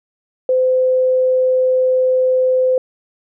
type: tone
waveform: sine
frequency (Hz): 513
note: C5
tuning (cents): -34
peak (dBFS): -11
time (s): 0.49-2.78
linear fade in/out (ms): 2
effects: none